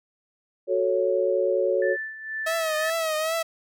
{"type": "chord", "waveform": "sine", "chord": "F# minor", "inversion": "none", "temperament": "equal", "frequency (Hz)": [370, 440, 554.4], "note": ["F#4", "A4", "C#5"], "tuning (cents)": [0, 0, 0], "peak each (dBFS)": [-25, -26, -23], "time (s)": [0.67, 1.97], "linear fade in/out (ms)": 50}
{"type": "tone with tremolo", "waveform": "sine", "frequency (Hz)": 1760, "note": "A6", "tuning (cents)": 0, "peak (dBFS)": -27, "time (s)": [1.82, 2.9], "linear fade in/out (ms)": 2, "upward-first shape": "sine", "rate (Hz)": 2.1, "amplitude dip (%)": 70}
{"type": "tone with vibrato", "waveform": "sawtooth", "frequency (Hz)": 639, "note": "D#5", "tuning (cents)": 46, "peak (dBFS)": -20, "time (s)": [2.46, 3.43], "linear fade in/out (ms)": 10, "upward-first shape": "triangle", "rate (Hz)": 2.5, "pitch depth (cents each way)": 73}
{"effects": []}